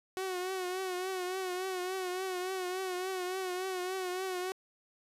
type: tone with vibrato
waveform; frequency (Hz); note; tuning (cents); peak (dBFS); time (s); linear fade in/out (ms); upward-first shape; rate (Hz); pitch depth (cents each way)
sawtooth; 370; F#4; 0; -30; 0.17-4.52; 0; triangle; 3.5; 63
effects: resampled to 32000 Hz